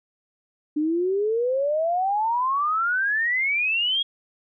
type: exponential sweep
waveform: sine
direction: up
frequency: 294 to 3322 Hz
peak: -20 dBFS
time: 0.76-4.03 s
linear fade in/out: 10 ms
effects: none